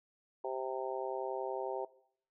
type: harmonic tone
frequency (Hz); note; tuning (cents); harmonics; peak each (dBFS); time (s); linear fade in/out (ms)
130.81; C3; 0; 3 / 4 / 5 / 6 / 7; -40 / -41 / -42 / -43 / -43; 0.44-1.85; 5
effects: noise-tail reverb RT60 0.6 s tail -18 dB re dry